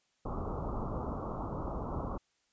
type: low-pass noise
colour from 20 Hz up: pink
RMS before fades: -37 dBFS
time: 0.25-2.18 s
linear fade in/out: 10 ms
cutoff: 1300 Hz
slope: 96 dB/octave
effects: white hiss -75 dBFS RMS until 2.52 s + resampled to 16000 Hz